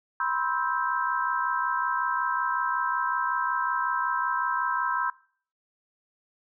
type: chord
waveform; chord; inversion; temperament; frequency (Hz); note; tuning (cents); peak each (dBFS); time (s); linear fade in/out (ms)
sine; C major seventh; third; just; 981.1 / 1046.5 / 1308.1 / 1569.8; B5 / C6 / E6 / G6; -12 / 0 / -14 / +2; -30; 0.2-5.1; 2
effects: noise-tail reverb RT60 0.5 s tail -21 dB re dry